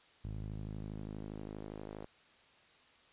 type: tone with band-pass filter sweep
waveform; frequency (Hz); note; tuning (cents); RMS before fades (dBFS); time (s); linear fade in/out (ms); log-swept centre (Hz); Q
sawtooth; 52.4; G#1; +16; -44; 0.24-2.06; 5; 110 to 500; 1
effects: white hiss -64 dBFS RMS until 3.12 s + resampled to 8000 Hz